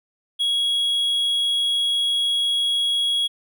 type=tone; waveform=triangle; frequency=3322 Hz; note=G#7; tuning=in tune; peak=-17 dBFS; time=0.39-3.28 s; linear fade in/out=20 ms; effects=none